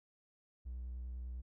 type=tone with vibrato; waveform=triangle; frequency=61.74 Hz; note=B1; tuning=in tune; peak=-38 dBFS; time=0.65-1.42 s; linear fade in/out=20 ms; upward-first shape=sine; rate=10 Hz; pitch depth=22 cents each way; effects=tanh soft clip ceiling -36 dBFS